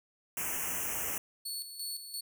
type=band-stop noise; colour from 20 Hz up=white; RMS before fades=-35 dBFS; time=0.37-1.18 s; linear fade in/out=2 ms; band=3000 to 5700 Hz; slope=96 dB/octave
type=tone with tremolo; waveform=20% pulse; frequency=4419 Hz; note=C#8; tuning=6 cents flat; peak=-30 dBFS; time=1.45-2.21 s; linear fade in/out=10 ms; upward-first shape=square; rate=2.9 Hz; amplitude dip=60%
effects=none